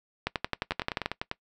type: two click trains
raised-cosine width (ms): 0.3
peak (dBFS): -14 / -11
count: 7 / 10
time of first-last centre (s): 0.72-1.314 / 0.27-1.059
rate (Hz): 10.1 / 11.4
effects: noise-tail reverb RT60 0.1 s tail -21 dB re dry